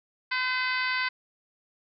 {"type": "harmonic tone with a mistuned harmonic", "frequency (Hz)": 510, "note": "C5", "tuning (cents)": -44, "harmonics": [2, 3, 4, 5, 6, 7, 8, 9, 10], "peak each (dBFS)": [-33, -30, -30, -35, -41, -42, -41, -37, -48], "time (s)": [0.31, 1.09], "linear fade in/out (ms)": 10, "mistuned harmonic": 8, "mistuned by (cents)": -28, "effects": []}